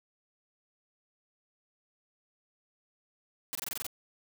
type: noise bursts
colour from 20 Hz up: white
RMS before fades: -36 dBFS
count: 8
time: 3.53-3.866 s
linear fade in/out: 0 ms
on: 21 ms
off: 24 ms
effects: none